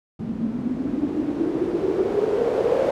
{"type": "noise with low-pass filter sweep", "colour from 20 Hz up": "blue", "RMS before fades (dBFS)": -23, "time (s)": [0.19, 2.91], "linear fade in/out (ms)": 5, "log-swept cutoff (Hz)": [210, 530], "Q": 8.9, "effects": []}